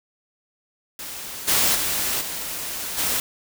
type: noise with level steps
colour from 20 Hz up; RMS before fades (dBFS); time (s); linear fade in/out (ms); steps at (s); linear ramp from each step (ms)
white; -34 / -19 / -24 / -30 / -23; 0.99-3.2; 2; 1.47 / 1.74 / 2.2 / 2.97; 20
effects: none